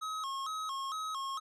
square tone with vibrato, 1174.7 Hz, D6, in tune, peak -36 dBFS, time 0.01-1.4 s, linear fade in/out 20 ms, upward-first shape square, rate 2.2 Hz, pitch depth 140 cents each way, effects low-pass 8000 Hz 12 dB/octave

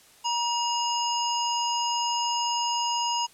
harmonic tone with a mistuned harmonic, 949 Hz, A#5, 31 cents sharp, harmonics 1 / 3 / 5 / 7, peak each -26 / -31 / -33 / -34 dBFS, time 0.24-3.27 s, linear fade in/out 20 ms, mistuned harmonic 5, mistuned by +110 cents, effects white hiss -55 dBFS RMS until 3.33 s + low-pass 11000 Hz 12 dB/octave

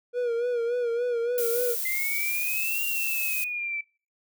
triangle tone with vibrato, 477.8 Hz, A#4, 43 cents sharp, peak -22 dBFS, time 0.13-1.76 s, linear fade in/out 50 ms, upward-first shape sine, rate 3.5 Hz, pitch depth 58 cents each way
violet noise, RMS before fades -30 dBFS, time 1.38-3.44 s, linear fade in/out 0 ms
sine exponential two-way sweep, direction up then down, 2057 to 2785 to 2313 Hz, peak -28 dBFS, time 1.85-3.81 s, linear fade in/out 5 ms, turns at 2.84 s
effects noise-tail reverb RT60 0.4 s tail -24 dB re dry

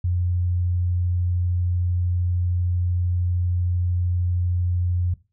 sine tone with vibrato, 88.7 Hz, F2, 27 cents sharp, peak -19 dBFS, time 0.04-5.14 s, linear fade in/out 5 ms, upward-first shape triangle, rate 20 Hz, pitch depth 16 cents each way, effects noise-tail reverb RT60 0.3 s tail -18 dB re dry

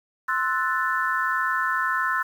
sine chord, F# half-diminished seventh, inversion second, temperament equal, 1046.5 / 1318.5 / 1480 / 1760 Hz, C6 / E6 / F#6 / A6, 0 / 0 / 0 / 0 cents, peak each -27 dBFS, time 0.28-2.23 s, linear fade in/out 10 ms, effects 8-bit

